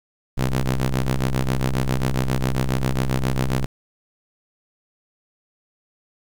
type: ring-modulated tone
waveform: sawtooth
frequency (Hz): 64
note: C2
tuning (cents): -38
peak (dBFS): -12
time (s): 0.37-3.66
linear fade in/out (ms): 10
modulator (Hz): 67.7
effects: 9-bit